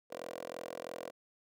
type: tone with high-pass filter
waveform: 10% pulse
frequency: 43.02 Hz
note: F1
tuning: 25 cents flat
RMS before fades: -44 dBFS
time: 0.1-1.11 s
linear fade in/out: 20 ms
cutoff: 480 Hz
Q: 6.3
effects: none